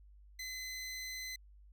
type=tone; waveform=20% pulse; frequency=2035 Hz; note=C7; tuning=49 cents flat; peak=-36 dBFS; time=0.39-1.36 s; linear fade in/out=5 ms; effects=added 50 Hz sine -56 dBFS peak until 1.72 s